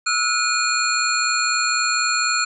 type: tone cluster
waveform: sine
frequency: 1318 / 1442 / 2450 / 4263 / 7240 Hz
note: E6 / F#6 / D#7 / C8 / A8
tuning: -1 / -45 / -27 / +32 / +48 cents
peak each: -24 dBFS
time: 0.06-2.45 s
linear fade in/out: 10 ms
effects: none